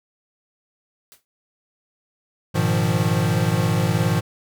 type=noise with exponential decay; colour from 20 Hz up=white; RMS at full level=-43 dBFS; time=1.12-1.25 s; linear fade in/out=0 ms; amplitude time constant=27 ms
type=chord; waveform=square; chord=F half-diminished seventh; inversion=first; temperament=equal with one note detuned; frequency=103.83 / 120.79 / 155.56 / 174.61 Hz; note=Ab2 / Cb3 / Eb3 / F3; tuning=0 / -38 / 0 / 0 cents; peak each=-24 dBFS; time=2.54-4.21 s; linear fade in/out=20 ms
effects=none